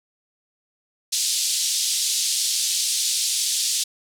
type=band-pass noise; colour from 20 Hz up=pink; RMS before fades=-23 dBFS; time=1.12-3.84 s; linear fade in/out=10 ms; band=3800 to 10000 Hz; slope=24 dB/octave; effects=none